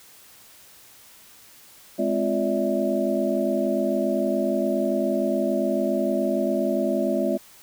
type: tone cluster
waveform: sine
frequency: 209.2 / 259.5 / 347.7 / 580 / 647 Hz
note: G#3 / C4 / F4 / D5 / E5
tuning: +13 / -14 / -8 / -22 / -32 cents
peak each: -27 dBFS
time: 1.98-7.38 s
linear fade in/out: 20 ms
effects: white hiss -50 dBFS RMS until 7.62 s